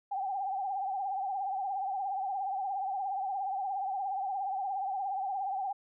sine tone with vibrato, 780 Hz, G5, 9 cents flat, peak -31 dBFS, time 0.11-5.73 s, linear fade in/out 10 ms, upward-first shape triangle, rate 17 Hz, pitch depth 94 cents each way, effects none

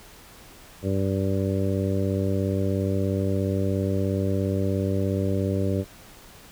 harmonic tone, 97 Hz, G2, 18 cents flat, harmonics 1 / 2 / 3 / 4 / 5 / 6, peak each -25 / -28 / -30 / -31 / -32 / -33 dBFS, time 0.82-5.85 s, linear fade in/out 50 ms, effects pink hiss -48 dBFS RMS until 6.51 s

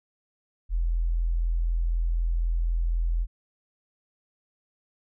sine tone, 42 Hz, E1, 33 cents sharp, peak -22 dBFS, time 0.69-3.27 s, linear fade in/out 50 ms, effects none

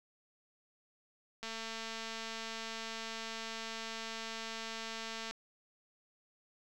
click train, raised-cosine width 0.2 ms, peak -25 dBFS, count 874, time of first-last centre 1.43-5.31 s, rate 225 Hz, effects 11-bit

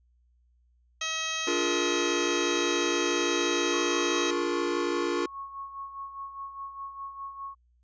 harmonic tone, 640 Hz, D#5, 49 cents sharp, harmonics 1 / 2 / 3 / 4 / 5 / 6 / 7 / 8 / 9 / 10, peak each -45 / -37 / -38 / -35 / -36 / -37 / -47 / -45 / -42 / -36 dBFS, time 1.01-4.31 s, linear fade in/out 5 ms
square chord, Bb dominant seventh, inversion first, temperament equal with one note detuned, 289.5 / 349.2 / 415.3 / 466.2 Hz, D4 / F4 / Ab4 / Bb4, -25 / 0 / 0 / 0 cents, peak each -34 / -30 / -36 / -34 dBFS, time 1.47-5.26 s, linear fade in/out 5 ms
sine tone with tremolo, 1100 Hz, C#6, 14 cents flat, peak -34 dBFS, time 3.72-7.55 s, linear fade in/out 20 ms, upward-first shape sine, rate 4.9 Hz, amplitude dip 60%
effects added 60 Hz sine -62 dBFS peak until 7.83 s + resampled to 16000 Hz

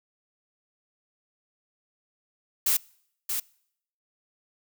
blue noise with echo, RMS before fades -23 dBFS, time 2.66-2.77 s, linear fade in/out 5 ms, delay 630 ms, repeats 1, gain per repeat -6 dB, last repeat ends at 3.4 s, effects noise-tail reverb RT60 0.7 s tail -25 dB re dry

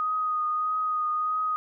sine tone with vibrato, 1244.5 Hz, D#6, in tune, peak -24 dBFS, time 0-1.56 s, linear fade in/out 0 ms, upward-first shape triangle, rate 1.6 Hz, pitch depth 21 cents each way, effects none

